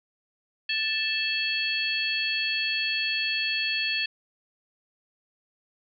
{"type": "harmonic tone with a mistuned harmonic", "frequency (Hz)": 880, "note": "A5", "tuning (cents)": 0, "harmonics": [2, 3, 4, 5], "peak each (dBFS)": [-32, -28, -31, -31], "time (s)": [0.69, 4.06], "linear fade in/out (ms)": 5, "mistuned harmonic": 4, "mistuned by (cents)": -120, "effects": []}